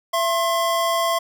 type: tone pair together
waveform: square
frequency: 671 / 1065.1 Hz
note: E5 / C6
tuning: +31 / +30 cents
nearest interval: minor sixth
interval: 799 cents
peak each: -22 dBFS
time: 0.13-1.19 s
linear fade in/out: 10 ms
effects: none